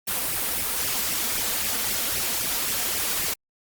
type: noise with flanger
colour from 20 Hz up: white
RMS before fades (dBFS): -26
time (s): 0.07-3.34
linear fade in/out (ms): 10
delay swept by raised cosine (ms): 0.36 to 4.46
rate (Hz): 3.8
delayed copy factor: +0.7
effects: Opus 32 kbps

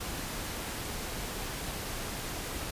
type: noise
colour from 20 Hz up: pink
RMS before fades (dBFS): -37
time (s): 0-2.71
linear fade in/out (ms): 10
effects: resampled to 32000 Hz

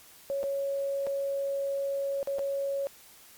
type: tone with dropouts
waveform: sine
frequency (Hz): 554.4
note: C#5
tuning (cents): 0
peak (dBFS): -28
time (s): 0.3-2.87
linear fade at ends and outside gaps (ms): 0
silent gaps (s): 0.431-0.438 / 1.067-1.071 / 2.229-2.273 / 2.385-2.392
effects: white hiss -54 dBFS RMS until 3.37 s + Opus 48 kbps

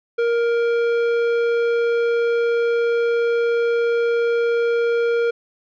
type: tone with tanh clipping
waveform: sine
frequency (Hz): 468.5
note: A#4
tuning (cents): +9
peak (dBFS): -18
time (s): 0.18-5.31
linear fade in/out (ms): 10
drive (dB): 12
effects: none

